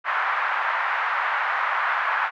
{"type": "band-pass noise", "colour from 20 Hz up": "white", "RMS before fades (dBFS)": -24, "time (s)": [0.04, 2.31], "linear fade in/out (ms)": 50, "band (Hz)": [870, 1700], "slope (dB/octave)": 24, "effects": []}